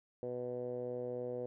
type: tone with low-pass filter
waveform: 10% pulse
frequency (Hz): 123.47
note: B2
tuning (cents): 0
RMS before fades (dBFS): -40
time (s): 0.23-1.46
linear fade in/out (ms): 0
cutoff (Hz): 510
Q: 4.6
effects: none